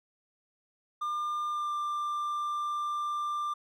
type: tone with pitch glide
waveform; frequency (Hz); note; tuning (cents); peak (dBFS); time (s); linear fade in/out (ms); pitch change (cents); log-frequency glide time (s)
triangle; 1200 to 1187.6; D6 to D6; +37 to +19; -28; 1.01-3.54; 10; -18; 1.51-1.73
effects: none